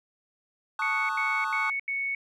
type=chord; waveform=triangle; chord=D# half-diminished seventh; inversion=second; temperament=equal; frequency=880 / 1108.7 / 1244.5 / 1480 Hz; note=A5 / C#6 / D#6 / F#6; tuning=0 / 0 / 0 / 0 cents; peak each=-31 dBFS; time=0.79-1.7 s; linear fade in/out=2 ms
type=tone bursts; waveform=sine; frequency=2217 Hz; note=C#7; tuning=in tune; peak=-27 dBFS; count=4; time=0.82-2.149 s; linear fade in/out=2 ms; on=270 ms; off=83 ms
effects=none